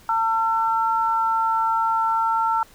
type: tone pair together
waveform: sine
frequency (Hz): 900.3 / 1349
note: A5 / E6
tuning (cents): +39 / +40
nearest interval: perfect fifth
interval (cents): 701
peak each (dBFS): -20 / -22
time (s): 0.09-2.63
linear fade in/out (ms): 2
effects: pink hiss -51 dBFS RMS until 2.74 s